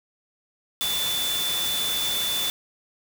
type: tone in noise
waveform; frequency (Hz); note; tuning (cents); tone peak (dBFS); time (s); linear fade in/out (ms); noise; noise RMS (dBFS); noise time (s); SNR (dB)
sine; 3500; A7; -10; -25; 0.81-2.5; 0; white; -29; 0.81-2.5; +1
effects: none